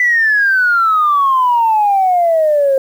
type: exponential sweep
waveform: sine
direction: down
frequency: 2000 to 530 Hz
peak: -8 dBFS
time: 0-2.78 s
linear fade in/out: 2 ms
effects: tanh soft clip ceiling -4 dBFS + 7-bit